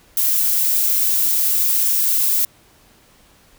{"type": "noise", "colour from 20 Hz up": "violet", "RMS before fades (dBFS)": -17, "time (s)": [0.17, 2.45], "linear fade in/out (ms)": 2, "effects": ["pink hiss -52 dBFS RMS until 3.58 s"]}